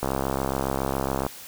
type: click train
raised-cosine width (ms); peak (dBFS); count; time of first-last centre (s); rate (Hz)
1; -11; 84; 0.03-1.265; 67.2
effects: white hiss -42 dBFS RMS until 1.47 s